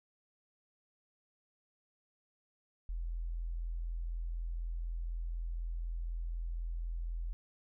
sine tone, 42.02 Hz, E1, 34 cents sharp, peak -35 dBFS, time 2.89-7.33 s, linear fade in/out 0 ms, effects none

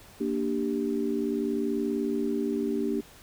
sine chord, G minor, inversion first, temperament equal, 233.1 / 293.7 / 392 Hz, Bb3 / D4 / G4, 0 / 0 / 0 cents, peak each -30 dBFS, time 0.2-3.01 s, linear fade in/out 10 ms, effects pink hiss -52 dBFS RMS until 3.22 s

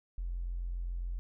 triangle tone with tanh clipping, 43.65 Hz, F1, in tune, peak -33 dBFS, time 0.18-1.19 s, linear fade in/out 0 ms, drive 2 dB, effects none

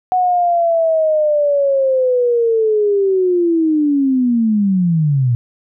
sine linear sweep, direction down, 740 to 116.4 Hz, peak -11 dBFS, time 0.12-5.35 s, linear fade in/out 0 ms, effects none

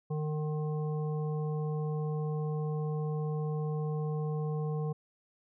harmonic tone, 152.5 Hz, D#3, 34 cents flat, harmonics 1 / 3 / 5 / 7, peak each -31 / -38 / -46 / -49 dBFS, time 0.1-4.93 s, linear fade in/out 10 ms, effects none

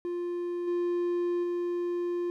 triangle tone with level steps, 350 Hz, F4, 4 cents sharp, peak -28 / -24 / -26 dBFS, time 0.05-2.3 s, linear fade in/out 0 ms, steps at 0.67 / 1.43 s, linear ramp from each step 10 ms, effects none

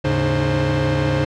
45% pulse tone cluster, 77.7 / 106.1 / 139.7 / 304.8 / 527 Hz, D#2 / G#2 / C#3 / D#4 / C5, -2 / +38 / +14 / -36 / +12 cents, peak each -27 / -26 / -20 / -24 / -23 dBFS, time 0.04-1.25 s, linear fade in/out 10 ms, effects low-pass 4000 Hz 12 dB/octave

